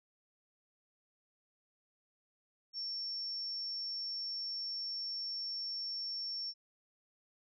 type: tone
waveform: sine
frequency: 5450 Hz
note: F8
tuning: 43 cents flat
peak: -37 dBFS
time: 2.73-6.54 s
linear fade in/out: 50 ms
effects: none